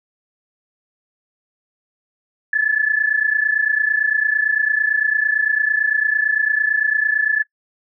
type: tone pair together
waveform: sine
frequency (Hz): 1710.1 / 1739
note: A6 / A6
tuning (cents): -50 / -21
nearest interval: unison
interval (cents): 29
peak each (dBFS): -17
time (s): 2.53-7.43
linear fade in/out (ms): 5
effects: noise-tail reverb RT60 0.1 s tail -21 dB re dry